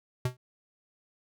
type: tone with exponential decay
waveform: square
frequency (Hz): 125.6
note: B2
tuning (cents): +30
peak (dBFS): -24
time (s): 0.25-0.37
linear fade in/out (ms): 5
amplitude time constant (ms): 24
effects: none